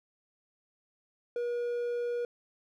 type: tone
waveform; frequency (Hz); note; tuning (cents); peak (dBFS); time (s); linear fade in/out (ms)
triangle; 480; B4; -49; -28; 1.36-2.25; 2
effects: none